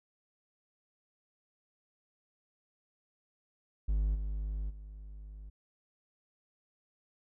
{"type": "tone with level steps", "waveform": "triangle", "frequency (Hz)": 51.2, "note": "G#1", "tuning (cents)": -24, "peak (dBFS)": [-25, -31, -42], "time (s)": [3.88, 5.5], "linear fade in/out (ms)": 10, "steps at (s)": [4.14, 4.69], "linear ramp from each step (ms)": 20, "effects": []}